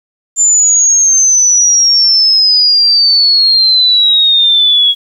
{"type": "exponential sweep", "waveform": "sine", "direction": "down", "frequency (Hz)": [7200, 3322], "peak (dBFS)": -5, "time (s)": [0.36, 4.95], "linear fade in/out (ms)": 50, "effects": ["7-bit"]}